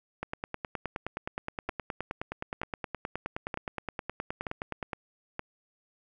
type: two click trains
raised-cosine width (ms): 0.5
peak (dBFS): -18 / -18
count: 5 / 46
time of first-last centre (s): 1.69-5.394 / 0.23-4.932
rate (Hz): 1.08 / 9.57
effects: none